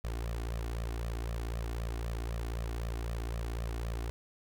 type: tone with flanger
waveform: sawtooth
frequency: 57.1 Hz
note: A#1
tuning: 35 cents flat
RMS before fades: -36 dBFS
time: 0.04-4.1 s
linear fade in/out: 0 ms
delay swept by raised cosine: 1.6 to 2.8 ms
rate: 3.9 Hz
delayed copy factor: +0.9
effects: none